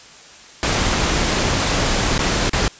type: noise with dropouts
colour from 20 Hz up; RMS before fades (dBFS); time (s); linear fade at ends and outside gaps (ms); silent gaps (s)
pink; -18; 0.63-2.68; 0; 2.179-2.192 / 2.495-2.532
effects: white hiss -42 dBFS RMS until 2.79 s + resampled to 16000 Hz